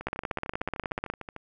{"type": "two click trains", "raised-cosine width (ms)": 0.5, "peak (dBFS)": [-14, -23], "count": [18, 19], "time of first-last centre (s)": [[0.07, 1.1], [0.01, 1.363]], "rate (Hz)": [16.5, 13.3], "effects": []}